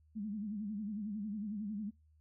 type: tone with vibrato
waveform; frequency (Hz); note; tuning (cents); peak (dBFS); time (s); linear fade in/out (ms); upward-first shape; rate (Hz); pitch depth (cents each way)
sine; 208.9; G#3; +10; -37; 0.15-1.91; 20; sine; 11; 100
effects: noise-tail reverb RT60 0.2 s tail -26 dB re dry + added 77 Hz sine -64 dBFS peak until 2.2 s